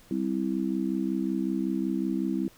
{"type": "chord", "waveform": "sine", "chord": "C major", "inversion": "second", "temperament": "just", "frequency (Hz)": [196.22, 261.6, 327], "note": ["G3", "C4", "E4"], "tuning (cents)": [2, 0, -14], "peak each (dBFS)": -30, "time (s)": [0.11, 2.48], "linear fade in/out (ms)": 2, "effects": ["pink hiss -56 dBFS RMS until 2.57 s"]}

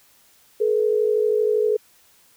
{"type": "tone pair together", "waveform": "sine", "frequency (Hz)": [427.7, 480.3], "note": ["A4", "B4"], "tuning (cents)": [-49, -48], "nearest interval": "major second", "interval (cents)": 201, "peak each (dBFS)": [-18, -22], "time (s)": [0.6, 1.77], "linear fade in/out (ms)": 10, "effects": ["white hiss -56 dBFS RMS until 2.36 s"]}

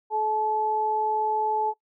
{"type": "tone pair together", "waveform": "sine", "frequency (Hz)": [430.8, 863.8], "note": ["A4", "A5"], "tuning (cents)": [-37, -32], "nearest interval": "octave", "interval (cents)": 1205, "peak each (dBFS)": [-29, -23], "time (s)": [0.1, 1.74], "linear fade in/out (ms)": 50, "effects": ["noise-tail reverb RT60 0.1 s tail -22 dB re dry"]}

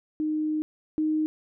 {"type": "tone pair in turn", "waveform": "sine", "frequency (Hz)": [308, 310], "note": ["D#4", "D#4"], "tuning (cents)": [-17, -6], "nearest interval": "unison", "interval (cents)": 11, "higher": "second", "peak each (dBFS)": [-24, -22], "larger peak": "second", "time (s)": [[0.2, 0.62], [0.98, 1.26]], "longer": "first", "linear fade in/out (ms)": 0, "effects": []}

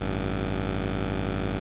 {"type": "tone pair together", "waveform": "10% pulse", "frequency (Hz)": [53.6, 95.5], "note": ["A1", "G2"], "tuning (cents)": [-45, -45], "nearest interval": "minor seventh", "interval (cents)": 1000, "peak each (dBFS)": -21, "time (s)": [0, 1.6], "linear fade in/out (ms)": 20, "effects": ["resampled to 8000 Hz", "9-bit"]}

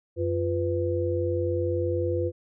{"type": "tone cluster", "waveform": "sine", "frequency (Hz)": [92.4, 347.5, 498.5], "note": ["F#2", "F4", "B4"], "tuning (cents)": [-2, -9, 16], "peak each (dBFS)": -28, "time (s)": [0.16, 2.32], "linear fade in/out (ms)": 50, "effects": []}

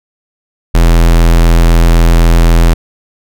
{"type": "tone", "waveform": "square", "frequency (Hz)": 41.94, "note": "E1", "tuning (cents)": 31, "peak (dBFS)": -4, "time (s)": [0.74, 2.74], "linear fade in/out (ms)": 10, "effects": []}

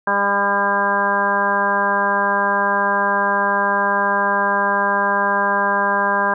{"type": "harmonic tone with a mistuned harmonic", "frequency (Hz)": 200.8, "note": "G3", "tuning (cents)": 42, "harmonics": [1, 2, 3, 4, 5, 6, 7, 8], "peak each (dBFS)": [-28, -28, -24, -25, -19, -26, -30, -20], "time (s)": [0.07, 6.34], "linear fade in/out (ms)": 5, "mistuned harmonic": 7, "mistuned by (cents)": -19, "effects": []}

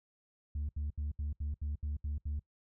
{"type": "tone bursts", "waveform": "sine", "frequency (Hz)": 73.7, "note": "D2", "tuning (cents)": 7, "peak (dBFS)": -31, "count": 9, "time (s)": [0.55, 2.394], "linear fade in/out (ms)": 5, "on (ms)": 140, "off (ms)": 73, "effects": ["noise-tail reverb RT60 0.1 s tail -24 dB re dry", "tanh soft clip ceiling -32 dBFS"]}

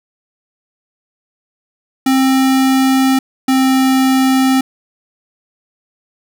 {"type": "tone pair in turn", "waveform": "square", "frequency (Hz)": [264.6, 263.2], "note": ["C4", "C4"], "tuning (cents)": [20, 10], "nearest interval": "unison", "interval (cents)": 10, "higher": "first", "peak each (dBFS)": -10, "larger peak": "neither", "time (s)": [[2.06, 3.19], [3.48, 4.61]], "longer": "neither", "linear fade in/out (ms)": 5, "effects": []}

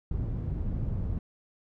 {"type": "low-pass noise", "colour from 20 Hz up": "white", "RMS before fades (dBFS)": -31, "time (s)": [0.11, 1.19], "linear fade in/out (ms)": 2, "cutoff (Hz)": 110, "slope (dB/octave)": 12, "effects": []}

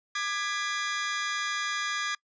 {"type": "chord", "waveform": "sawtooth", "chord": "G# diminished", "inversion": "second", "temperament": "just", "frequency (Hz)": [1196.1, 1661.2, 1993.5], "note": ["D6", "G#6", "B6"], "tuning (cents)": [31, 0, 16], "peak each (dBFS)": [-29, -28, -33], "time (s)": [0.15, 2.15], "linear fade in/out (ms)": 5, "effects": ["noise-tail reverb RT60 0.1 s tail -25 dB re dry", "resampled to 16000 Hz"]}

